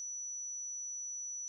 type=tone; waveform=sine; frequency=5920 Hz; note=F#8; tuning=in tune; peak=-39 dBFS; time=0-1.48 s; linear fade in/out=0 ms; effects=none